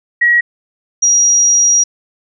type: tone pair in turn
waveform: sine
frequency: 1909 / 5736 Hz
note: A#6 / F8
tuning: +41 / +45 cents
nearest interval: octave + perfect fifth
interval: 1904 cents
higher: second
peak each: -7 dBFS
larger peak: neither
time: 0.21-0.41 / 1.02-1.84 s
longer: second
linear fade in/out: 10 ms
effects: none